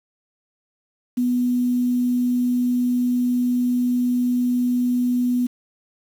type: tone with quantisation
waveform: sine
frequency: 246.4 Hz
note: B3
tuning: 4 cents flat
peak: -17 dBFS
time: 1.17-5.47 s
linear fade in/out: 10 ms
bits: 7
effects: none